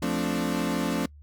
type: chord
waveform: 35% pulse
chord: D minor seventh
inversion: first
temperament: equal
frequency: 174.61 / 220 / 261.6 / 293.7 Hz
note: F3 / A3 / C4 / D4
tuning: 0 / 0 / 0 / 0 cents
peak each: -29 dBFS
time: 0.02-1.06 s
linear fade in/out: 5 ms
effects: noise-tail reverb RT60 0.1 s tail -24 dB re dry + added 73 Hz sine -46 dBFS peak until 1.22 s